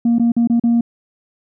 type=tone with dropouts; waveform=sine; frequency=234.6 Hz; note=A#3; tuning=11 cents sharp; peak=-9 dBFS; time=0.05-0.81 s; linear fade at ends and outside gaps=5 ms; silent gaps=0.185-0.196 / 0.32-0.365 / 0.474-0.498 / 0.598-0.637 s; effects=tanh soft clip ceiling -9 dBFS